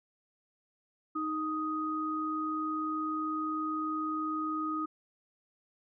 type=tone pair together; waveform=sine; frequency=311.1 / 1248 Hz; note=D#4 / D#6; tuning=0 / +5 cents; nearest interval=2 octaves; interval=2405 cents; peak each=-34 / -33 dBFS; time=1.15-4.86 s; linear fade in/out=10 ms; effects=none